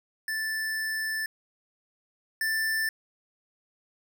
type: tone pair in turn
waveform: square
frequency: 1760 / 1770.2 Hz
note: A6 / A6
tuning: 0 / +10 cents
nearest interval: unison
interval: 10 cents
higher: second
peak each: -29 / -26 dBFS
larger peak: second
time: 0.28-1.26 / 2.41-2.89 s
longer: first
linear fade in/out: 2 ms
effects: none